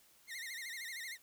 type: tone with vibrato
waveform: sawtooth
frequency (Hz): 1975.5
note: B6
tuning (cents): 0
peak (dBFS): -39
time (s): 0.27-1.18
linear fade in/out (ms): 50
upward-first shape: sine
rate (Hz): 13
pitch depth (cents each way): 150
effects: white hiss -66 dBFS RMS until 1.22 s